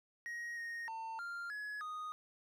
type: tone with pitch steps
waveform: triangle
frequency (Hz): 1885 / 1860 / 900 / 1394 / 1689 / 1241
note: A#6 / A#6 / A5 / F6 / G#6 / D#6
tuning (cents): +19 / -4 / +39 / -4 / +29 / -5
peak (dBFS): -39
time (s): 0.26-2.12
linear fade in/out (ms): 0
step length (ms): 310
effects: none